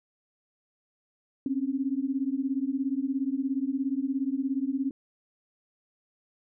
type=beating tone pair; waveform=sine; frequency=261.6 / 278.6 Hz; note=C4 / C#4; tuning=0 / +9 cents; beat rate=17 Hz; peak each=-29 / -29 dBFS; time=1.46-4.91 s; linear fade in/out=2 ms; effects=none